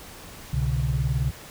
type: tone cluster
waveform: sine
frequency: 65.4 / 124.2 / 143.1 Hz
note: C2 / B2 / D3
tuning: 0 / +10 / -45 cents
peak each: -26 dBFS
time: 0.53-1.31 s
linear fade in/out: 5 ms
effects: pink hiss -43 dBFS RMS until 1.5 s